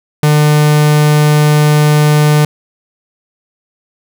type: tone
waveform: 45% pulse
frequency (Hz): 150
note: D3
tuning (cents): +37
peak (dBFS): -6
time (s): 0.23-2.45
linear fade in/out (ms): 2
effects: none